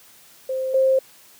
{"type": "tone pair in turn", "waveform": "sine", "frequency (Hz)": [523.3, 528.5], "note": ["C5", "C5"], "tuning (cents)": [0, 17], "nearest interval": "unison", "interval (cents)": 17, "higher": "second", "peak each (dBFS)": [-22, -14], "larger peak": "second", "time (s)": [[0.49, 0.74], [0.74, 0.99]], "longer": "neither", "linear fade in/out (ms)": 5, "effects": ["white hiss -50 dBFS RMS until 1.39 s", "high-pass 80 Hz 12 dB/octave"]}